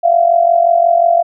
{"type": "tone with amplitude modulation", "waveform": "sine", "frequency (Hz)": 684, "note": "F5", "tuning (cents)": -36, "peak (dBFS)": -4, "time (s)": [0.03, 1.23], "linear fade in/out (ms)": 20, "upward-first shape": "sine", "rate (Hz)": 45.6, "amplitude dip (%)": 75, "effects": []}